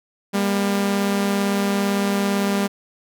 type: tone pair together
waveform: sawtooth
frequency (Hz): 199.6 / 237.4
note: G3 / A#3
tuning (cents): +32 / +32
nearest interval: minor third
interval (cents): 300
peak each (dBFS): -15 / -23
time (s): 0.33-2.68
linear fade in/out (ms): 20
effects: none